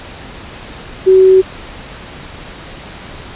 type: tone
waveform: sine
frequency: 377.3 Hz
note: F#4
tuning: 34 cents sharp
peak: -3 dBFS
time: 1.06-1.42 s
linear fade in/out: 20 ms
effects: pink hiss -31 dBFS RMS until 3.35 s + resampled to 8000 Hz